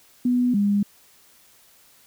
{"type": "tone pair in turn", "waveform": "sine", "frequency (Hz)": [246.9, 202.9], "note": ["B3", "G#3"], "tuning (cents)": [0, -40], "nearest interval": "minor third", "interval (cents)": 340, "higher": "first", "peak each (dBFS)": -17, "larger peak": "neither", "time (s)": [[0.25, 0.54], [0.54, 0.83]], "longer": "neither", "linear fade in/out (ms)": 5, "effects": ["white hiss -55 dBFS RMS until 2.06 s"]}